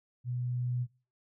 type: tone with level ramp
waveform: sine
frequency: 123.47 Hz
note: B2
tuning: in tune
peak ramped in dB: -32 to -29 dBFS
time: 0.24-0.87 s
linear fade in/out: 50 ms
effects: noise-tail reverb RT60 0.3 s tail -17 dB re dry